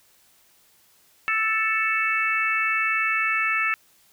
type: harmonic tone with a mistuned harmonic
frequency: 440 Hz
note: A4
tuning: in tune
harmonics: 3 / 4 / 5 / 6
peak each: -26 / -26 / -26 / -26 dBFS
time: 1.28-3.74 s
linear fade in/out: 0 ms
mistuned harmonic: 5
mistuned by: +15 cents
effects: white hiss -59 dBFS RMS until 4.12 s